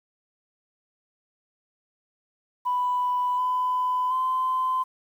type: tone with pitch steps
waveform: sine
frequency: 991 / 1004 / 1029 Hz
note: B5 / B5 / C6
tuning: +6 / +28 / -29 cents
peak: -21 dBFS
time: 2.65-4.84 s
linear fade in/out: 20 ms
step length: 730 ms
effects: tanh soft clip ceiling -17 dBFS + 9-bit